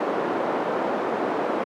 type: band-pass noise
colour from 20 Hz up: pink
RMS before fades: -25 dBFS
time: 0-1.64 s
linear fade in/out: 5 ms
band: 310 to 940 Hz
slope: 12 dB/octave
effects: high-pass 200 Hz 12 dB/octave